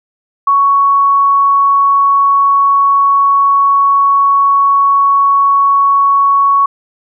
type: tone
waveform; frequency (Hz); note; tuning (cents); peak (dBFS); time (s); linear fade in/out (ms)
sine; 1114; C#6; +8; -6; 0.47-6.66; 5
effects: none